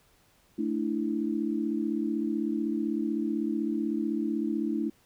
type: chord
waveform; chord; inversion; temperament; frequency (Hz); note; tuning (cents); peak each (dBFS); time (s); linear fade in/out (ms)
sine; A suspended fourth; none; equal; 220 / 293.7 / 329.6; A3 / D4 / E4; 0 / 0 / 0; -31; 0.58-4.9; 10
effects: pink hiss -64 dBFS RMS until 5.05 s